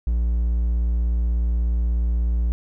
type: tone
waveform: triangle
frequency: 58.27 Hz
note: A#1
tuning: in tune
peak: -16 dBFS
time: 0.07-2.52 s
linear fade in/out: 0 ms
effects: none